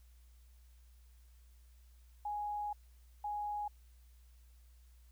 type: tone bursts at uneven times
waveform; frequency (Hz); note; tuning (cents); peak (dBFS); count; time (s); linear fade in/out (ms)
sine; 830.6; G#5; 0; -36; 2; 2.25-2.73 / 3.24-3.68; 5
effects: added 60 Hz sine -58 dBFS peak until 5.11 s + white hiss -73 dBFS RMS until 5.11 s